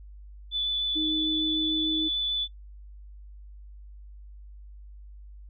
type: tone with vibrato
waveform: sine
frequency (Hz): 3480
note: A7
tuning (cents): -20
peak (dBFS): -25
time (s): 0.51-2.48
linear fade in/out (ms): 50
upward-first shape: triangle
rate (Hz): 6.7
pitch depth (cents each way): 10
type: tone with pitch glide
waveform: sine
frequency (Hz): 311.1 to 314.4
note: D#4 to D#4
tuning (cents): 0 to +18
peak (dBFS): -28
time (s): 0.95-2.09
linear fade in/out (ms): 20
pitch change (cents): +18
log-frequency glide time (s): 1.05-1.94
effects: noise-tail reverb RT60 0.1 s tail -20 dB re dry + added 50 Hz sine -43 dBFS peak until 5.49 s